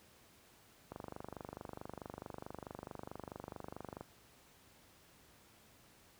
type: click train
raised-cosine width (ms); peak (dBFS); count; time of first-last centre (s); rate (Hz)
1; -30; 77; 0.92-4.009; 24.6
effects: pink hiss -64 dBFS RMS until 6.19 s + high-pass 60 Hz 12 dB/octave